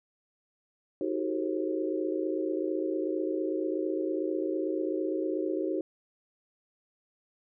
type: tone cluster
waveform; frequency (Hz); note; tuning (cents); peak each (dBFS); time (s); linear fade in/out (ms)
sine; 315.7 / 371.4 / 400.1 / 454 / 536; D#4 / F#4 / G4 / A#4 / C5; +25 / +7 / +35 / -46 / +42; -32 / -32 / -38 / -39 / -36; 1.01-5.81; 2
effects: none